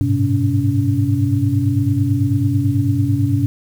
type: tone cluster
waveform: sine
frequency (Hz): 99.4 / 108.4 / 128.8 / 283.9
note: G2 / A2 / C3 / C#4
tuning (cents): +25 / -25 / -27 / +41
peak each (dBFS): -19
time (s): 0.01-3.46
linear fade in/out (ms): 0
effects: 7-bit

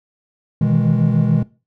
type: chord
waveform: triangle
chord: E major seventh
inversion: second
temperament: equal with one note detuned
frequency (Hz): 123.47 / 155.56 / 162.45 / 207.7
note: B2 / D#3 / E3 / G#3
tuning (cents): 0 / 0 / -25 / 0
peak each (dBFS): -16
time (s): 0.61-1.43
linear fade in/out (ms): 5
effects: noise-tail reverb RT60 0.3 s tail -19 dB re dry + tanh soft clip ceiling -2 dBFS

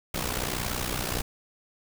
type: noise with amplitude modulation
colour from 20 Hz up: pink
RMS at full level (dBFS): -27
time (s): 0.14-1.22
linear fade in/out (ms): 5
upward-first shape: sine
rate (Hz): 61.3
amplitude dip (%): 75
effects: none

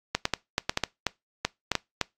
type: clicks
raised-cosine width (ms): 0.2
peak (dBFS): -6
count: 12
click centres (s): 0.15 / 0.254 / 0.337 / 0.581 / 0.695 / 0.774 / 0.837 / 1.067 / 1.45 / 1.717 / 1.753 / 2.013
effects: noise-tail reverb RT60 0.2 s tail -23 dB re dry + AAC 64 kbps

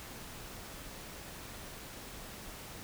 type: silence
effects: pink hiss -47 dBFS RMS until 2.83 s

